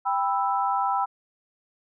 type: chord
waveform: sine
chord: E minor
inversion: first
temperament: just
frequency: 791.1 / 988.9 / 1318.5 Hz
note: G5 / B5 / E6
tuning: +16 / +2 / 0 cents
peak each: -25 / -26 / -28 dBFS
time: 0.05-1.06 s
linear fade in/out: 20 ms
effects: none